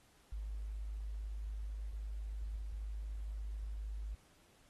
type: tone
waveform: sine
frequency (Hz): 51.91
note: G#1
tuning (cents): 0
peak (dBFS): -39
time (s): 0.32-4.15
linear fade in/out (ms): 5
effects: pink hiss -68 dBFS RMS until 4.69 s + AAC 32 kbps